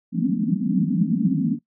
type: band-pass noise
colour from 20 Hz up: pink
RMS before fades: -21 dBFS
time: 0.12-1.59 s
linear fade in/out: 50 ms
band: 160 to 280 Hz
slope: 96 dB/octave
effects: noise-tail reverb RT60 0.1 s tail -19 dB re dry